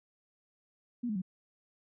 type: tone with pitch steps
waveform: sine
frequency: 241.5 / 211.5 / 185.15 Hz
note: B3 / G#3 / F#3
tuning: -39 / +32 / +1 cents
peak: -31 dBFS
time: 1.03-1.219 s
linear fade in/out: 10 ms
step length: 63 ms
effects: none